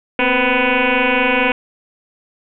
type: tone with frequency modulation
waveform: sine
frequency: 987.8 Hz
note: B5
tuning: in tune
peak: -12 dBFS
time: 0.19-1.52 s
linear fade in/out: 2 ms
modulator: 250 Hz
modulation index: 7.1
effects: none